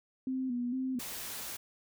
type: tone with vibrato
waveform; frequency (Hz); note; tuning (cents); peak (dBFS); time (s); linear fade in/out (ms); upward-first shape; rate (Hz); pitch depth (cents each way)
sine; 251.8; B3; +34; -31; 0.27-0.99; 2; square; 2.2; 59
type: noise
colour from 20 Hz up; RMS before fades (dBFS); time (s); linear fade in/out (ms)
white; -41; 0.99-1.57; 10
effects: none